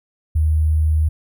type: tone with sample-and-hold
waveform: sine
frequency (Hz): 77.78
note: D#2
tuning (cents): 0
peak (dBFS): -13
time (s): 0.35-1.09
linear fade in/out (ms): 10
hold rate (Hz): 11025
effects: none